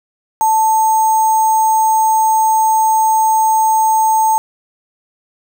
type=tone with sample-and-hold; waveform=sine; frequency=880 Hz; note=A5; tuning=in tune; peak=-9 dBFS; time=0.41-4.38 s; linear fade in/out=0 ms; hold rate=7350 Hz; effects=none